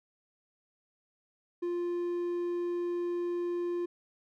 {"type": "tone with hard clipping", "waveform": "triangle", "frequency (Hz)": 349.2, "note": "F4", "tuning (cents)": 0, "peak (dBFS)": -31, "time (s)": [1.62, 3.86], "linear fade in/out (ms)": 10, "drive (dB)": 6, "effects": []}